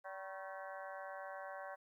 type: harmonic tone with a mistuned harmonic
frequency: 192 Hz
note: G3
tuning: 36 cents flat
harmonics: 3 / 4 / 5 / 6 / 7 / 8 / 9 / 10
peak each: -49 / -50 / -57 / -53 / -62 / -53 / -58 / -60 dBFS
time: 0.04-1.76 s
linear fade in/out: 20 ms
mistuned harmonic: 6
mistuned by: -83 cents
effects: 13-bit